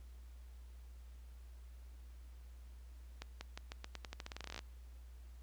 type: accelerating click train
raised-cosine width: 0.2 ms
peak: -27 dBFS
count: 21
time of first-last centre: 3.22-4.591 s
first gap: 190 ms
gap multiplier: 0.87
effects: added 60 Hz sine -51 dBFS peak until 5.42 s + pink hiss -70 dBFS RMS until 5.42 s